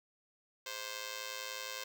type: tone with amplitude modulation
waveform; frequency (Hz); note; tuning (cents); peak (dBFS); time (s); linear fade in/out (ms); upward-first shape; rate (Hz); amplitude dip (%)
5% pulse; 523.3; C5; 0; -25; 0.66-1.84; 5; sine; 111; 80
effects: none